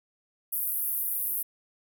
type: band-pass noise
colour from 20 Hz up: white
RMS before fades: -30 dBFS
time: 0.52-1.43 s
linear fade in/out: 10 ms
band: 11000 to 16000 Hz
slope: 48 dB/octave
effects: none